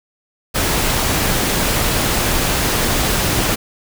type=noise; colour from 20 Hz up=pink; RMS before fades=-17 dBFS; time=0.54-3.56 s; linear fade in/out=20 ms; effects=none